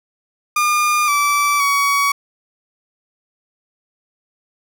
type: tone with pitch steps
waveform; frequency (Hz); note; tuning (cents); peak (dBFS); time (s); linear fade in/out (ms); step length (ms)
30% pulse; 1209 / 1159 / 1125; D6 / D6 / C#6; +50 / -23 / +25; -11; 0.56-2.12; 5; 520
effects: none